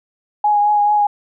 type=tone with vibrato; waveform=sine; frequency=830.6 Hz; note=G#5; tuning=in tune; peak=-11 dBFS; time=0.44-1.07 s; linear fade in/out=5 ms; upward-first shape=triangle; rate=4.6 Hz; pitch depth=23 cents each way; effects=none